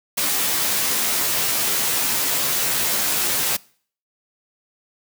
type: noise with comb filter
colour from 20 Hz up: white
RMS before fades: -21 dBFS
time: 0.17-3.57 s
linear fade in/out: 10 ms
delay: 14 ms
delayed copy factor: +0.75
effects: noise-tail reverb RT60 0.5 s tail -23 dB re dry + high-pass 100 Hz 12 dB/octave